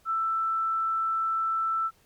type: tone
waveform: sine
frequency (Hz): 1327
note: E6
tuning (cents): +11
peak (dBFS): -24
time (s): 0.05-1.91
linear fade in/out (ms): 50
effects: pink hiss -63 dBFS RMS until 2.05 s + MP3 96 kbps